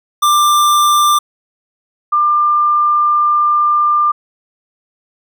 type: tone pair in turn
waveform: square / sine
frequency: 1186 / 1194.9 Hz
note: D6 / D6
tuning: +17 / +30 cents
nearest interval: unison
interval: 13 cents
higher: second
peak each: -9 dBFS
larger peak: neither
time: 0.22-1.19 / 2.12-4.12 s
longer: second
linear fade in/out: 10 ms
effects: none